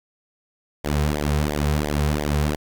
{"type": "tone with flanger", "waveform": "sawtooth", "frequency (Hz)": 74.1, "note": "D2", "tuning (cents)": 16, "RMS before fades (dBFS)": -22, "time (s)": [0.84, 2.56], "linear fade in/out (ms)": 10, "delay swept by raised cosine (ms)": [0.72, 3.52], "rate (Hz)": 2.9, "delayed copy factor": -0.9, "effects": ["9-bit"]}